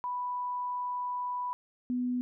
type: tone pair in turn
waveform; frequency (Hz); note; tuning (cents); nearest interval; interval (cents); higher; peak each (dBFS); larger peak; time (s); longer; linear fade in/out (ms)
sine; 987.8 / 248; B5 / B3; 0 / +7; 2 octaves; 2393; first; -31 / -28; second; 0.04-1.53 / 1.9-2.21; first; 0
effects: none